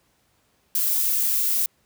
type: noise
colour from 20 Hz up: violet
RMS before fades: -22 dBFS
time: 0.75-1.66 s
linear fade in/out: 2 ms
effects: pink hiss -65 dBFS RMS until 1.85 s + high-pass 60 Hz 12 dB/octave